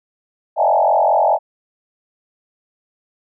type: tone with frequency modulation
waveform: sine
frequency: 740 Hz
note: F#5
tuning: in tune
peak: -11 dBFS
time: 0.56-1.39 s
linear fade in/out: 50 ms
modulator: 44.8 Hz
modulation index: 3.3
effects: none